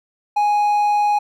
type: tone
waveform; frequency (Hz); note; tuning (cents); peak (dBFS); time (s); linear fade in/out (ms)
triangle; 830; G#5; -1; -12; 0.36-1.19; 10
effects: none